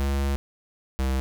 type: tone pair in turn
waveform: square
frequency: 69.3 / 65.95 Hz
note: C#2 / C2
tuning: 0 / +14 cents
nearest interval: minor second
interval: 86 cents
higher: first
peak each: -23 dBFS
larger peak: neither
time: 0-0.36 / 0.99-1.2 s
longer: first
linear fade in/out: 0 ms
effects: none